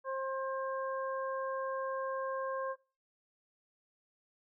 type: harmonic tone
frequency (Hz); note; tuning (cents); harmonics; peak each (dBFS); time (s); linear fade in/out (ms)
532; C5; +29; 1 / 2 / 3; -36 / -38 / -46; 0.04-2.76; 50
effects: noise-tail reverb RT60 0.3 s tail -20 dB re dry